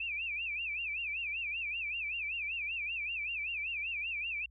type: tone with vibrato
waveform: sine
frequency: 2535 Hz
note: D#7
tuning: 32 cents sharp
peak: -34 dBFS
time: 0-4.46 s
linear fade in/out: 5 ms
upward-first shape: sine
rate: 5.2 Hz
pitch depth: 170 cents each way
effects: added 60 Hz sine -57 dBFS peak until 4.5 s